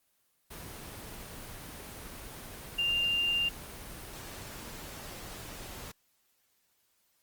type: tone in noise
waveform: sine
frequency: 2794 Hz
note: F7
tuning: in tune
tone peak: -26 dBFS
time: 2.78-3.49 s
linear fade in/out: 10 ms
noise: pink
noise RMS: -44 dBFS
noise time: 0.5-5.92 s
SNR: +15 dB
effects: white hiss -73 dBFS RMS until 7.22 s + Opus 24 kbps